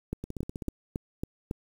two click trains, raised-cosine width 3 ms, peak -18 / -23 dBFS, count 6 / 8, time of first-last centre 0.13-1.511 / 0.24-0.686 s, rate 3.62 / 15.7 Hz, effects 8-bit

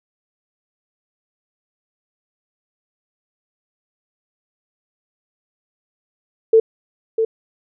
sine tone with echo, 447 Hz, A4, 27 cents sharp, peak -7 dBFS, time 6.53-6.6 s, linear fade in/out 5 ms, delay 650 ms, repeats 1, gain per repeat -7 dB, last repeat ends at 7.25 s, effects none

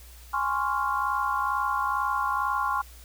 sine chord, Db major seventh, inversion second, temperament equal with one note detuned, 826.8 / 1046.5 / 1108.7 / 1396.9 Hz, Ab5 / C6 / Db6 / F6, -8 / 0 / 0 / 0 cents, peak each -31 / -28 / -29 / -31 dBFS, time 0.33-2.82 s, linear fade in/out 10 ms, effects added 60 Hz sine -46 dBFS peak until 3.04 s + white hiss -52 dBFS RMS until 3.04 s

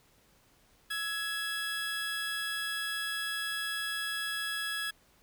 25% pulse tone pair together, 1318.5 / 1673.7 Hz, E6 / G#6, 0 / +13 cents, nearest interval major third, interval 413 cents, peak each -39 / -29 dBFS, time 0.9-4.91 s, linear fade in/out 10 ms, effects pink hiss -65 dBFS RMS until 5.22 s

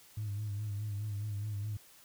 sine tone with vibrato, 103.9 Hz, G#2, 1 cent sharp, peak -33 dBFS, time 0.17-1.77 s, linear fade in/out 5 ms, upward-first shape sine, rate 4.8 Hz, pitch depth 59 cents each way, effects tanh soft clip ceiling -31 dBFS + white hiss -59 dBFS RMS until 2.04 s

